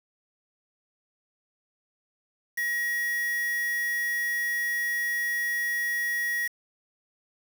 triangle tone with quantisation, 1900 Hz, A#6, 33 cents sharp, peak -24 dBFS, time 2.57-6.48 s, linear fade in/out 10 ms, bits 6, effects none

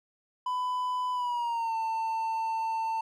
triangle tone with pitch glide, 1000 to 896.1 Hz, B5 to A5, +21 to +31 cents, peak -26 dBFS, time 0.46-3.01 s, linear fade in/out 5 ms, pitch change -190 cents, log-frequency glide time 1.13-1.76 s, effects none

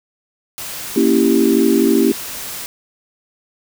white noise, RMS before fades -28 dBFS, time 0.58-2.66 s, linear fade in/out 0 ms
sine chord, A# diminished seventh, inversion none, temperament equal, 233.1 / 277.2 / 329.6 / 392 Hz, A#3 / C#4 / E4 / G4, 0 / 0 / 0 / 0 cents, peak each -16 dBFS, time 0.96-2.12 s, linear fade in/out 5 ms
effects none

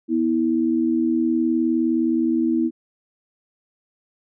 sine tone pair together, 244.8 / 324.2 Hz, B3 / E4, -15 / -29 cents, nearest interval perfect fourth, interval 486 cents, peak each -21 / -19 dBFS, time 0.08-2.71 s, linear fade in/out 50 ms, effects none

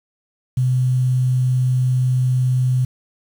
sine tone with quantisation, 127.3 Hz, C3, 47 cents flat, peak -14 dBFS, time 0.57-2.85 s, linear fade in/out 5 ms, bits 7, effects none

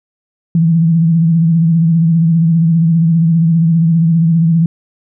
sine tone with vibrato, 165 Hz, E3, 2 cents sharp, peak -7 dBFS, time 0.55-4.66 s, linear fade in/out 2 ms, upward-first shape sine, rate 15 Hz, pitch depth 57 cents each way, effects none

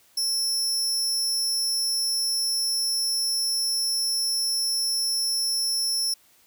sawtooth tone with amplitude modulation, 5400 Hz, E8, 41 cents sharp, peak -17 dBFS, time 0.17-6.14 s, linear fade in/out 5 ms, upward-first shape sine, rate 280 Hz, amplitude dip 75%, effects white hiss -59 dBFS RMS until 6.46 s

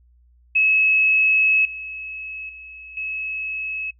sine tone with level steps, 2579 Hz, E7, 39 cents flat, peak -14 / -30 / -37 / -25 dBFS, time 0.55-3.91 s, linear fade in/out 10 ms, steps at 1.65 / 2.49 / 2.97 s, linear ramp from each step 2 ms, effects noise-tail reverb RT60 0.1 s tail -23 dB re dry + added 60 Hz sine -52 dBFS peak until 3.99 s

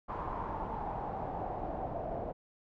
pink noise with low-pass filter sweep, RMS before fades -38 dBFS, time 0.08-2.33 s, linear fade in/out 20 ms, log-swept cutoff 1000 to 660 Hz, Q 4.8, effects none

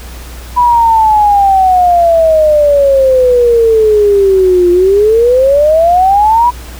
sine exponential two-way sweep, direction down then up, 987.8 to 349.2 to 987.8 Hz, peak -4 dBFS, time 0.56-6.51 s, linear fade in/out 20 ms, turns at 4.71 s, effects added 60 Hz sine -25 dBFS peak until 6.79 s + pink hiss -32 dBFS RMS until 6.79 s

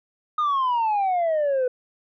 sine exponential sweep, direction down, 1244.5 to 493.9 Hz, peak -17 dBFS, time 0.38-1.68 s, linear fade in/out 5 ms, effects tanh soft clip ceiling -18 dBFS

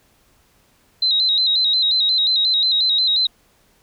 sine tone with vibrato, 3933 Hz, B7, 8 cents flat, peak -14 dBFS, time 1.02-3.27 s, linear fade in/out 5 ms, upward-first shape square, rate 5.6 Hz, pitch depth 59 cents each way, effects pink hiss -58 dBFS RMS until 3.82 s

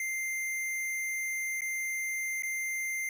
square tone with dropouts, 2093 Hz, C7, in tune, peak -32 dBFS, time 0-3.09 s, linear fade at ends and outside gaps 2 ms, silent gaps 1.608-1.618 / 2.423-2.433 s, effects 11-bit

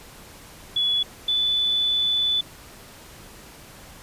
sine tone pair in turn, 3407 / 3483 Hz, G#7 / A7, +44 / -18 cents, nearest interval unison, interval 38 cents, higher second, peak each -19 / -19 dBFS, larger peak neither, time 0.76-1.03 / 1.28-2.41 s, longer second, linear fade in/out 5 ms, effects pink hiss -45 dBFS RMS until 4.02 s + resampled to 32000 Hz

